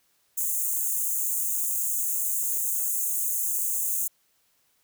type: high-pass noise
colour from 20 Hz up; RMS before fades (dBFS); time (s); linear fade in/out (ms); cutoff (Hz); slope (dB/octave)
white; -27; 0.37-4.08; 10; 6400; 96
effects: white hiss -68 dBFS RMS until 4.83 s